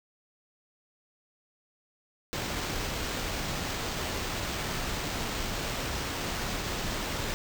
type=noise with sample-and-hold; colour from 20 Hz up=pink; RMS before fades=-33 dBFS; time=2.33-7.34 s; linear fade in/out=0 ms; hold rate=11025 Hz; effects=none